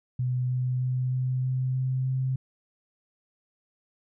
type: tone with pitch steps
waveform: sine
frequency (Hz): 125.8 / 126.6 / 127.41 / 128.22 / 129.04 / 129.86 / 130.69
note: B2 / B2 / C3 / C3 / C3 / C3 / C3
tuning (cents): +32 / +43 / -46 / -35 / -24 / -13 / -2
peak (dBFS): -24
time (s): 0.19-2.36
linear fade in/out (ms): 5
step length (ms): 310
effects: none